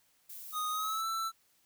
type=noise; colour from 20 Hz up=violet; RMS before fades=-46 dBFS; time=0.29-1.02 s; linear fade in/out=10 ms
type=tone with pitch glide; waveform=square; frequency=1242 to 1331.1 Hz; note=D#6 to E6; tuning=-3 to +16 cents; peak=-33 dBFS; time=0.52-1.32 s; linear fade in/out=50 ms; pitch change=+119 cents; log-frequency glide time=0.7-1.07 s
effects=white hiss -70 dBFS RMS until 1.65 s